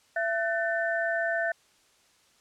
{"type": "tone cluster", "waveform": "sine", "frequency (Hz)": [671, 1512, 1785], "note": ["E5", "F#6", "A6"], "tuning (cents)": [31, 37, 24], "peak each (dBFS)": [-28, -31, -31], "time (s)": [0.16, 1.52], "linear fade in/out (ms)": 5, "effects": ["white hiss -63 dBFS RMS until 2.4 s", "low-pass 8000 Hz 12 dB/octave"]}